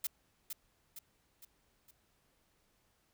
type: noise with echo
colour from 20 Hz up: blue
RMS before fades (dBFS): -35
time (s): 0.04-0.07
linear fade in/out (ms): 5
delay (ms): 460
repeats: 4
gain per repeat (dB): -6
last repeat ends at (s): 1.91
effects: pink hiss -74 dBFS RMS until 3.13 s